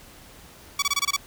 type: tone bursts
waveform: 10% pulse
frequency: 1138 Hz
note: C#6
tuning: 45 cents sharp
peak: -12 dBFS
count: 7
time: 0.79-1.165 s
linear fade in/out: 5 ms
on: 33 ms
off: 24 ms
effects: pink hiss -48 dBFS RMS until 1.26 s